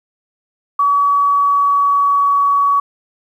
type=tone with pitch glide; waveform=sine; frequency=1137 to 1129.8 Hz; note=C#6 to C#6; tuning=+44 to +33 cents; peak=-10 dBFS; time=0.79-2.8 s; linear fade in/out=5 ms; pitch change=-11 cents; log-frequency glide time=1-2.43 s; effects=8-bit